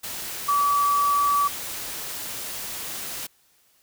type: tone in noise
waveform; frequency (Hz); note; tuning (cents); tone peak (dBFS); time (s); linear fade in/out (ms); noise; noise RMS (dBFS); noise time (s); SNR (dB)
sine; 1148; D6; -40; -18; 0.48-1.48; 10; white; -33; 0.03-3.27; +12
effects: white hiss -62 dBFS RMS until 3.82 s